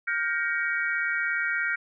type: chord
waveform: sine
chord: G half-diminished seventh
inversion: third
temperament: just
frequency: 1411.2 / 1568 / 1881.6 / 2258 Hz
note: F6 / G6 / Bb6 / Db7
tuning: +18 / 0 / +16 / +31 cents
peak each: -29 / -30 / -30 / -32 dBFS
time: 0.07-1.76 s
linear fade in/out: 10 ms
effects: none